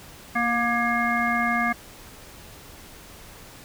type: harmonic tone with a mistuned harmonic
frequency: 237.4 Hz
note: A#3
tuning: 32 cents sharp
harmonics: 1 / 3 / 5 / 7 / 9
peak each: -27 / -27 / -27 / -27 / -27 dBFS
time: 0.35-1.73 s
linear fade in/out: 10 ms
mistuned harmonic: 1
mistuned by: -21 cents
effects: pink hiss -45 dBFS RMS until 3.64 s